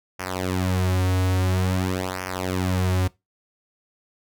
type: tone with flanger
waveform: sawtooth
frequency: 92.5 Hz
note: F#2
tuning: in tune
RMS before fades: -23 dBFS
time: 0.19-3.08 s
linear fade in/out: 10 ms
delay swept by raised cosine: 0.25 to 5.15 ms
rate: 0.49 Hz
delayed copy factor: -0.9
effects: noise-tail reverb RT60 0.2 s tail -21 dB re dry